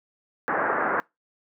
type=low-pass noise; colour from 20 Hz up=white; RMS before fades=-24 dBFS; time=0.48-1 s; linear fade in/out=0 ms; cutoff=1700 Hz; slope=48 dB/octave; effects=noise-tail reverb RT60 0.2 s tail -24 dB re dry + high-pass 300 Hz 12 dB/octave